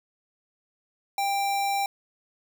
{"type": "tone with sample-and-hold", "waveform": "sine", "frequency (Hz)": 796, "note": "G5", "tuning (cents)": 26, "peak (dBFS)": -23, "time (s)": [1.18, 1.86], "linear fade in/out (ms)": 2, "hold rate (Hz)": 3150, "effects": []}